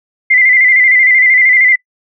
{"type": "tone with vibrato", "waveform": "sine", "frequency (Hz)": 2052, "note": "C7", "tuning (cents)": -34, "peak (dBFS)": -5, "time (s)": [0.3, 1.76], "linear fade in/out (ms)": 10, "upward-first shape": "square", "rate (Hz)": 13, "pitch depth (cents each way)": 46, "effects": ["noise-tail reverb RT60 0.1 s tail -24 dB re dry"]}